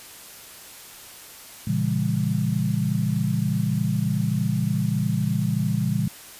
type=chord; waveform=sine; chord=A# diminished seventh; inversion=none; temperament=just; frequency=116.54 / 139.85 / 167.82 / 201.4 Hz; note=A#2 / C#3 / E3 / G3; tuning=0 / +16 / +31 / +47 cents; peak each=-26 dBFS; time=1.67-6.08 s; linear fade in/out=5 ms; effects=white hiss -43 dBFS RMS until 6.39 s + resampled to 32000 Hz